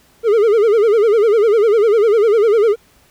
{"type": "tone with vibrato", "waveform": "triangle", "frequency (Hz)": 434, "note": "A4", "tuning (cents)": -24, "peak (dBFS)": -7, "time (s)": [0.23, 2.76], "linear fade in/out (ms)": 50, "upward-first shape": "sine", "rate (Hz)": 10, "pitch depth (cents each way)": 140, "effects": ["pink hiss -52 dBFS RMS until 3.1 s"]}